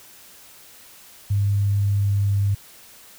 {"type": "tone with pitch glide", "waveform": "sine", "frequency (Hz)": [100.8, 100.1], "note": ["G2", "G2"], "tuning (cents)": [49, 37], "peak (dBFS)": -17, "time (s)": [1.3, 2.55], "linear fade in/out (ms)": 10, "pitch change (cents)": -12, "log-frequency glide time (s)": [1.79, 2.34], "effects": ["white hiss -47 dBFS RMS until 3.18 s"]}